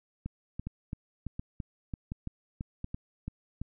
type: two click trains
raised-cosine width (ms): 5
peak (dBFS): -23 / -23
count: 4 / 11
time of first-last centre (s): 0.67-2.844 / 0.26-3.616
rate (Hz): 1.38 / 2.98
effects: none